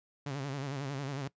sawtooth tone with vibrato, 138.59 Hz, C#3, in tune, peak -31 dBFS, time 0.26-1.28 s, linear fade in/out 5 ms, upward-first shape sine, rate 11 Hz, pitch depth 90 cents each way, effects noise-tail reverb RT60 0.1 s tail -20 dB re dry + resampled to 16000 Hz

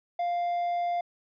triangle tone, 698.5 Hz, F5, in tune, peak -24 dBFS, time 0.19-1.01 s, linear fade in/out 5 ms, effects resampled to 11025 Hz

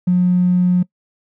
triangle tone, 179.7 Hz, F3, 50 cents sharp, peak -7 dBFS, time 0.07-0.83 s, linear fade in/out 10 ms, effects noise-tail reverb RT60 0.1 s tail -25 dB re dry + tanh soft clip ceiling -9 dBFS

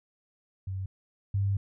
sine tone pair in turn, 95.3 / 99.01 Hz, G2 / G2, -48 / +18 cents, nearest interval minor second, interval 66 cents, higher second, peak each -31 / -24 dBFS, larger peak second, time 0.67-0.86 / 1.34-1.57 s, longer second, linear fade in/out 5 ms, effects none

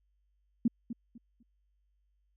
sine tone with echo, 233.1 Hz, A#3, in tune, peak -22 dBFS, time 0.65-0.68 s, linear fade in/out 5 ms, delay 250 ms, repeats 3, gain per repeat -12 dB, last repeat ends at 1.43 s, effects added 50 Hz sine -70 dBFS peak until 2.36 s

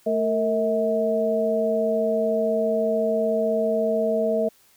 sine tone cluster, 220.9 / 458 / 644 Hz, A3 / A#4 / E5, +7 / -31 / -41 cents, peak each -27 / -24 / -22 dBFS, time 0.06-4.49 s, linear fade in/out 10 ms, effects white hiss -58 dBFS RMS until 4.76 s

